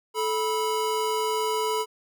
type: tone pair together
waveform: square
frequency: 435 / 980.8 Hz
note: A4 / B5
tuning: -20 / -12 cents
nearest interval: octave + major second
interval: 1408 cents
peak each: -27 / -28 dBFS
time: 0.14-1.86 s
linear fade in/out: 50 ms
effects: none